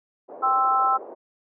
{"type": "band-pass noise", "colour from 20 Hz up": "pink", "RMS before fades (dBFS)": -40, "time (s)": [0.28, 1.15], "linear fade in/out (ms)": 20, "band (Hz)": [400, 740], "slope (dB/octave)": 24}
{"type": "chord", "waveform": "sine", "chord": "C major", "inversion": "second", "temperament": "equal", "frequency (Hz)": [784, 1046.5, 1318.5], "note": ["G5", "C6", "E6"], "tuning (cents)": [0, 0, 0], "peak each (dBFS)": [-23, -25, -20], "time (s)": [0.42, 0.98], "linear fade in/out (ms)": 20}
{"effects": []}